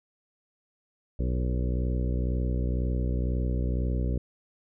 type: harmonic tone with a mistuned harmonic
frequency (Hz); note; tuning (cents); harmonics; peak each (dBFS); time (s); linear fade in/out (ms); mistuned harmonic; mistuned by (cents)
62; B1; +7; 1 / 2 / 3 / 4 / 5 / 6 / 7 / 8 / 9; -26 / -32 / -36 / -38 / -40 / -42 / -43 / -44 / -45; 1.19-4.18; 5; 8; -26
effects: none